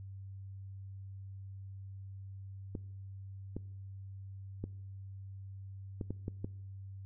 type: clicks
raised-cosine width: 3 ms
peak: -25 dBFS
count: 7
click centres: 2.752 / 3.566 / 4.64 / 6.012 / 6.106 / 6.281 / 6.445 s
effects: noise-tail reverb RT60 0.9 s tail -22 dB re dry + added 97 Hz sine -44 dBFS peak until 7.05 s